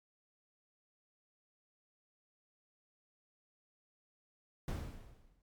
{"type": "noise with exponential decay", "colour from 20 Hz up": "brown", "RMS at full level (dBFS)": -34, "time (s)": [4.68, 5.42], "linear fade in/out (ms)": 2, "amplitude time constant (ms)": 160, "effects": ["MP3 96 kbps"]}